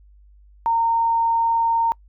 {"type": "tone", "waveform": "sine", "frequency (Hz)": 919, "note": "A#5", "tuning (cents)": -25, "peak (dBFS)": -16, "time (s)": [0.66, 1.92], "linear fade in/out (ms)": 0, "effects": ["noise-tail reverb RT60 0.1 s tail -26 dB re dry", "added 50 Hz sine -47 dBFS peak until 2.08 s"]}